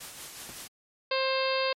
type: noise with tremolo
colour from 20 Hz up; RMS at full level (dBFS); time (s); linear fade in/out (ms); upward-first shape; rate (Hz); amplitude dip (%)
white; -40; 0-0.68; 10; triangle; 5.4; 45
type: noise with exponential decay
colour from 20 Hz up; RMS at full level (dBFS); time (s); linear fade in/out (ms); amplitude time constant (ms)
pink; -42; 0.49-0.66; 0; 36
type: harmonic tone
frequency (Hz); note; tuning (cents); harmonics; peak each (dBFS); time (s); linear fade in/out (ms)
529; C5; +19; 1 / 2 / 3 / 4 / 5 / 6 / 7 / 8 / 9; -28 / -32 / -37 / -38 / -34 / -40 / -38 / -37 / -37; 1.11-1.73; 5
effects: low-pass 12000 Hz 12 dB/octave + MP3 64 kbps